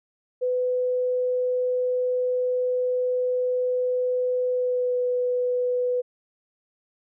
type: tone with pitch glide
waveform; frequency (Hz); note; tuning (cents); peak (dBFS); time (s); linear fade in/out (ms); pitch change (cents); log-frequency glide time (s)
sine; 501 to 495.8; B4 to B4; +25 to +7; -21; 0.41-6.02; 20; -18; 4.51-4.97
effects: none